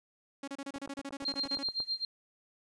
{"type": "tone bursts", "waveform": "sawtooth", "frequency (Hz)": 277.2, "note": "C#4", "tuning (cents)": 0, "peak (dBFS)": -34, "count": 16, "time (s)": [0.43, 1.632], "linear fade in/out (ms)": 5, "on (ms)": 47, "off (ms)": 30}
{"type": "click train", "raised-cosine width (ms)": 1, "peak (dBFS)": -31, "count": 10, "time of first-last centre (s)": [0.76, 1.803], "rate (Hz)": 8.63}
{"type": "tone with tremolo", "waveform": "sine", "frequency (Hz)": 4186, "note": "C8", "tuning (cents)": 0, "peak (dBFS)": -29, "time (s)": [1.25, 2.05], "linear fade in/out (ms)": 2, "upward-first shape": "sine", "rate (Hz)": 7.8, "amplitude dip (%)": 95}
{"effects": ["resampled to 22050 Hz", "11-bit"]}